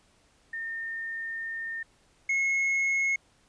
sine / triangle tone pair in turn, 1819 / 2173 Hz, A#6 / C#7, -43 / -35 cents, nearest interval minor third, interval 308 cents, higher second, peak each -32 / -22 dBFS, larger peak second, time 0.53-1.83 / 2.29-3.16 s, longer first, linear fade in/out 5 ms, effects pink hiss -64 dBFS RMS until 3.48 s + resampled to 22050 Hz

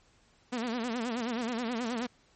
sawtooth tone with vibrato, 236.5 Hz, A#3, 25 cents sharp, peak -27 dBFS, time 0.52-2.07 s, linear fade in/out 10 ms, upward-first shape sine, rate 9.4 Hz, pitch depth 120 cents each way, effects pink hiss -65 dBFS RMS until 2.35 s + MP3 32 kbps

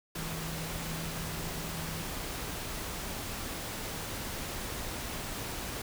sine tone in noise, 162.1 Hz, E3, 29 cents flat, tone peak -40 dBFS, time 0.16-2.02 s, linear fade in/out 5 ms, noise pink, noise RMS -38 dBFS, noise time 0.15-5.82 s, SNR -5 dB, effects none

